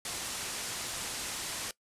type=low-pass noise; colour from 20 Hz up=white; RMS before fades=-38 dBFS; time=0.05-1.71 s; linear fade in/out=2 ms; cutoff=9900 Hz; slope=24 dB/octave; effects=noise-tail reverb RT60 0.1 s tail -20 dB re dry + resampled to 32000 Hz